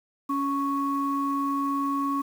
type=tone pair together; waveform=sine; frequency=279.3 / 1108.7 Hz; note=C#4 / C#6; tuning=+13 / 0 cents; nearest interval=2 octaves; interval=2387 cents; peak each=-26 dBFS; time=0.29-2.22 s; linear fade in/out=10 ms; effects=tanh soft clip ceiling -16 dBFS + 8-bit